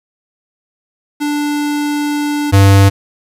square tone pair in turn, 293.7 / 98.38 Hz, D4 / G2, 0 / +7 cents, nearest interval octave + perfect fifth, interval 1893 cents, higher first, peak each -15 / -5 dBFS, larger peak second, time 1.2-2.52 / 2.52-2.9 s, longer first, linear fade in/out 20 ms, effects resampled to 32000 Hz + 7-bit

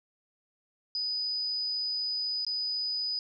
sine tone with dropouts, 4978 Hz, D#8, in tune, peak -29 dBFS, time 0.95-3.19 s, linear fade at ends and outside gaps 1 ms, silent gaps 2.449-2.466 s, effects none

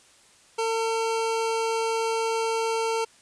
25% pulse tone, 451.6 Hz, A4, 45 cents sharp, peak -20 dBFS, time 0.58-3.05 s, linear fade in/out 10 ms, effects white hiss -56 dBFS RMS until 3.21 s + resampled to 22050 Hz

